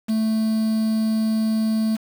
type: tone with quantisation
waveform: triangle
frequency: 220 Hz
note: A3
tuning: in tune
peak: -16 dBFS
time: 0.08-1.97 s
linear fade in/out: 20 ms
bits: 6
effects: none